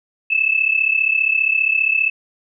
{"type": "tone pair together", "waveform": "sine", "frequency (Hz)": [2602, 2637], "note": ["E7", "E7"], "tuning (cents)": [-23, 0], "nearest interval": "unison", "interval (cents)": 23, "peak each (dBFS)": -17, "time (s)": [0.3, 2.1], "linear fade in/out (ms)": 10, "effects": []}